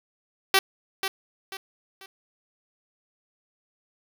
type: tone with echo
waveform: 5% pulse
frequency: 385.7 Hz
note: G4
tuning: 28 cents flat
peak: -5 dBFS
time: 0.54-0.59 s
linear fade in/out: 2 ms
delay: 490 ms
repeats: 3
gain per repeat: -9 dB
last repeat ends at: 2.06 s
effects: none